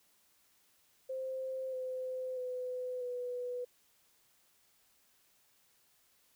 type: tone with pitch steps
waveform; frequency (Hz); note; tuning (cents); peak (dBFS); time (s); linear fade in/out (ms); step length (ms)
sine; 523.3 / 513.1 / 503.1 / 493.4; C5 / C5 / B4 / B4; 0 / -34 / +32 / -2; -36; 1.09-3.65; 10; 640
effects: white hiss -70 dBFS RMS until 6.35 s